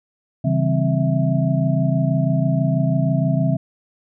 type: tone cluster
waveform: sine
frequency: 136.7 / 162.9 / 194.6 / 261.1 / 655 Hz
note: C#3 / E3 / G3 / C4 / E5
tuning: -24 / -20 / -12 / -3 / -11 cents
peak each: -19 / -20 / -25 / -24 / -26 dBFS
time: 0.44-3.57 s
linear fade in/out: 10 ms
effects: none